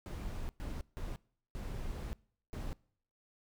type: noise bursts at uneven times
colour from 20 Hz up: brown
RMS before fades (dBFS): -40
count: 5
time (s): 0.06-0.49 / 0.6-0.81 / 0.97-1.16 / 1.55-2.13 / 2.53-2.73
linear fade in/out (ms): 0
effects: noise-tail reverb RT60 0.6 s tail -24 dB re dry